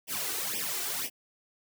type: noise with flanger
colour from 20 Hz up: white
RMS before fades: -33 dBFS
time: 0.07-1.1 s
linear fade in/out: 50 ms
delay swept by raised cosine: 0.35 to 2.65 ms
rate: 2 Hz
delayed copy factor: +0.95
effects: high-pass 150 Hz 12 dB/octave